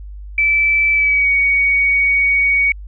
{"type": "tone with pitch glide", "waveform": "sine", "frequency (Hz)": [2317, 2243], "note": ["D7", "C#7"], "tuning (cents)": [-24, 20], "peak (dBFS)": -11, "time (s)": [0.38, 2.72], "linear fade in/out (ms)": 2, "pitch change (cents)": -56, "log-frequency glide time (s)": [0.92, 1.32], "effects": ["added 50 Hz sine -29 dBFS peak until 2.87 s"]}